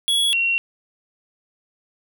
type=tone pair in turn; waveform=square / sine; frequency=3361 / 2738 Hz; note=G#7 / F7; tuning=+20 / -35 cents; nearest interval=major third; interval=355 cents; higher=first; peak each=-17 dBFS; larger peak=neither; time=0.08-0.33 / 0.33-0.58 s; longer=neither; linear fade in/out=0 ms; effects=none